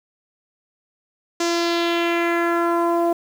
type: tone with low-pass filter sweep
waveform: sawtooth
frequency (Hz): 340.7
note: F4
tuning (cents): -43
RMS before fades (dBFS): -20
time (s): 1.4-3.13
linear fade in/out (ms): 5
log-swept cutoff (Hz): 6400 to 730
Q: 2.4
effects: 7-bit